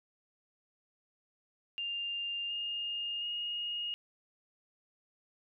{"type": "tone with pitch steps", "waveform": "sine", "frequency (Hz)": [2800, 2831, 2862], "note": ["F7", "F7", "F7"], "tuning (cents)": [4, 23, 42], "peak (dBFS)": -34, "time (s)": [1.78, 3.94], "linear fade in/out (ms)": 0, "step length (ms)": 720, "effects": []}